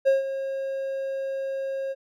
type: tone with ADSR envelope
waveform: triangle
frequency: 540 Hz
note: C#5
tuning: 45 cents flat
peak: -13 dBFS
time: 0.05-1.95 s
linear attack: 26 ms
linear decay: 150 ms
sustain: -12 dB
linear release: 36 ms
effects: none